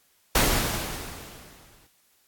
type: noise with exponential decay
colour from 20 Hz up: pink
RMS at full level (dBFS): -19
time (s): 0.35-1.87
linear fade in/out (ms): 5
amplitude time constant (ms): 330
effects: white hiss -64 dBFS RMS until 2.27 s + AAC 64 kbps